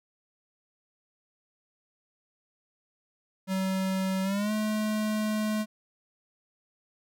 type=tone with pitch glide; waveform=square; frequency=189.9 to 214.4 Hz; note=F#3 to A3; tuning=+45 to -45 cents; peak=-27 dBFS; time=3.47-5.66 s; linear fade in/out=50 ms; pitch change=+210 cents; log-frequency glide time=4.23-4.52 s; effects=none